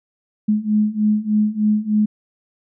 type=beating tone pair; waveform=sine; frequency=210.2 / 213.5 Hz; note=G#3 / G#3; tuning=+21 / +48 cents; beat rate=3.3 Hz; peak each=-19 / -17 dBFS; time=0.48-2.06 s; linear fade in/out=10 ms; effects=none